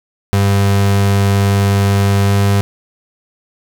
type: tone with pitch glide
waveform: 35% pulse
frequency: 99.4 to 100.03 Hz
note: G2 to G2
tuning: +25 to +36 cents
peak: -8 dBFS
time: 0.33-2.61 s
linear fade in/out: 0 ms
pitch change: +11 cents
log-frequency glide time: 2.2-2.44 s
effects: none